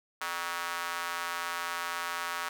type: tone with high-pass filter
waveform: square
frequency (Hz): 86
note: F2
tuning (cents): -26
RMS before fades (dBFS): -35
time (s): 0.21-2.49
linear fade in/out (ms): 5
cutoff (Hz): 1200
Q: 2
effects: none